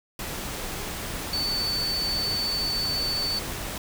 sine tone in noise, 4507 Hz, C#8, 28 cents sharp, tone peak -25 dBFS, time 1.33-3.39 s, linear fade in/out 2 ms, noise pink, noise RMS -33 dBFS, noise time 0.19-3.78 s, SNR +5 dB, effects none

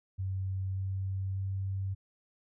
sine tone with pitch steps, 95.2 / 95.86 / 96.53 Hz, F#2 / G2 / G2, +50 / -38 / -26 cents, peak -31 dBFS, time 0.18-1.95 s, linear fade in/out 20 ms, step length 590 ms, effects none

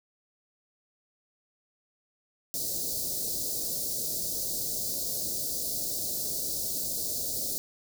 white band-stop noise, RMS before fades -32 dBFS, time 2.54-7.58 s, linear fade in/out 0 ms, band 650 to 4200 Hz, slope 48 dB/octave, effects none

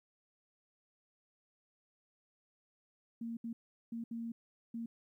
sine tone bursts at uneven times, 231 Hz, A#3, 16 cents flat, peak -38 dBFS, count 5, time 3.21-3.37 / 3.44-3.53 / 3.92-4.04 / 4.11-4.32 / 4.74-4.86 s, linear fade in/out 5 ms, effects 13-bit

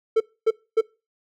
triangle tone bursts, 445.4 Hz, A4, 21 cents sharp, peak -12 dBFS, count 3, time 0.16-0.812 s, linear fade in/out 10 ms, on 44 ms, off 260 ms, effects noise-tail reverb RT60 0.3 s tail -23 dB re dry

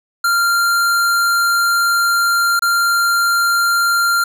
square tone with dropouts, 1389 Hz, F6, 10 cents flat, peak -13 dBFS, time 0.24-4.24 s, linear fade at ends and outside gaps 5 ms, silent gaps 2.594-2.621 s, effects none

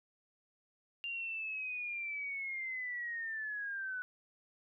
sine linear sweep, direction down, 2794 to 1480 Hz, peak -37 dBFS, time 1.04-4.02 s, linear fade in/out 0 ms, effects none

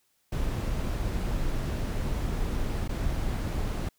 brown noise with dropouts, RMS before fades -29 dBFS, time 0.32-3.89 s, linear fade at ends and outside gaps 5 ms, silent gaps 2.879-2.891 s, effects white hiss -71 dBFS RMS until 3.98 s

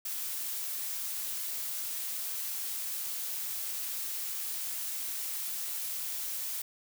blue noise, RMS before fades -36 dBFS, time 0.05-6.62 s, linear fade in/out 5 ms, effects none

